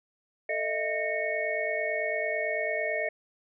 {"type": "tone cluster", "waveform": "sine", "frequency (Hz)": [444.9, 619, 668, 1839, 2210], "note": ["A4", "D#5", "E5", "A#6", "C#7"], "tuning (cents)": [19, -9, 23, -24, -6], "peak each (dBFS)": [-36, -31, -36, -34, -33], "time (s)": [0.49, 3.09], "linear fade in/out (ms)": 5, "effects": []}